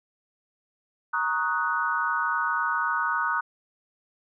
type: chord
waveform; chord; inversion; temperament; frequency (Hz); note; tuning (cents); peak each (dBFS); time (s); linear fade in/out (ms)
sine; D# minor seventh; second; equal with one note detuned; 932.3 / 1108.7 / 1252.4 / 1480; A#5 / C#6 / D#6 / F#6; 0 / 0 / +11 / 0; -30 / -32 / -28 / -27; 1.13-3.41; 10
effects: none

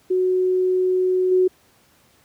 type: tone with level steps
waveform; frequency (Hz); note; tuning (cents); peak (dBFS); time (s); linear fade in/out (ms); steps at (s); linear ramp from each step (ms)
sine; 369; F#4; -5; -16 / -13; 0.1-1.48; 10; 1.31; 10
effects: pink hiss -57 dBFS RMS until 2.24 s + high-pass 80 Hz 12 dB/octave

